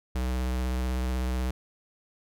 square tone with vibrato, 63.1 Hz, B1, 38 cents sharp, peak -27 dBFS, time 0.15-1.51 s, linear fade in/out 5 ms, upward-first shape sine, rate 16 Hz, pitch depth 21 cents each way, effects none

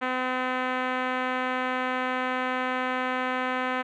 5% pulse tone with low-pass filter, 255.2 Hz, C4, 43 cents flat, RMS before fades -28 dBFS, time 0.01-3.83 s, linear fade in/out 20 ms, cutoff 1800 Hz, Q 0.84, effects none

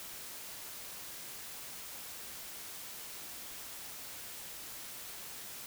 silence, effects white hiss -46 dBFS RMS until 5.66 s

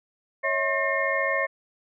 sine tone cluster, 551 / 645 / 1073 / 1813 / 2140 Hz, C#5 / E5 / C6 / A#6 / C7, -11 / -38 / +43 / -49 / +38 cents, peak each -28 / -30 / -30 / -27 / -29 dBFS, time 0.43-1.47 s, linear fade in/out 20 ms, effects none

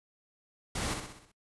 pink noise with echo, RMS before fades -34 dBFS, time 0.75-0.94 s, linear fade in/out 5 ms, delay 63 ms, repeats 6, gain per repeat -5 dB, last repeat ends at 1.318 s, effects noise-tail reverb RT60 0.1 s tail -23 dB re dry + resampled to 24000 Hz

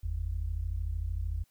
sine tone pair together, 48.76 / 82 Hz, G1 / E2, -8 / -9 cents, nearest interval major sixth, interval 899 cents, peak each -33 / -33 dBFS, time 0.03-1.44 s, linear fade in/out 10 ms, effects white hiss -71 dBFS RMS until 1.5 s

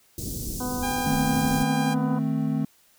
pink band-stop noise, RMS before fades -32 dBFS, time 0.18-1.63 s, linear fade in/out 2 ms, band 380 to 5300 Hz, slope 24 dB/octave
harmonic tone, 249.6 Hz, B3, 19 cents sharp, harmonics 1 / 2 / 3 / 4 / 5 / 6, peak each -30 / -36 / -36 / -36 / -44 / -45 dBFS, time 0.6-2.19 s, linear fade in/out 5 ms
sawtooth tone, 801 Hz, G5, 37 cents sharp, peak -24 dBFS, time 0.82-1.95 s, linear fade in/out 20 ms
triangle chord, A diminished, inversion second, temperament equal, 155.56 / 220 / 261.6 Hz, Eb3 / A3 / C4, 0 / 0 / 0 cents, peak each -25 dBFS, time 1.06-2.65 s, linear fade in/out 5 ms
effects white hiss -60 dBFS RMS until 2.98 s

